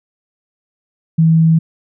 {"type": "tone", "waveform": "sine", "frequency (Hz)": 162.2, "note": "E3", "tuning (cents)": -28, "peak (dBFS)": -7, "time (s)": [1.18, 1.59], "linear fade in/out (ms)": 10, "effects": []}